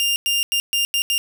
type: tone bursts at uneven times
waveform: sawtooth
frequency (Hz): 2800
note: F7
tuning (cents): +4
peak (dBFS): -14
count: 6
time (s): 0-0.16 / 0.26-0.43 / 0.52-0.6 / 0.73-0.85 / 0.94-1.02 / 1.1-1.18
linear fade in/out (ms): 0
effects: none